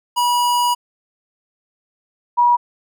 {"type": "tone pair in turn", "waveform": ["square", "sine"], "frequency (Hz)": [970, 963.9], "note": ["B5", "B5"], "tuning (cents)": [-31, -42], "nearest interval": "unison", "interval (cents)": 11, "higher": "first", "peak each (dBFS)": [-15, -10], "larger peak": "second", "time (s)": [[0.16, 0.75], [2.37, 2.57]], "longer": "first", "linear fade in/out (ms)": 20, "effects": []}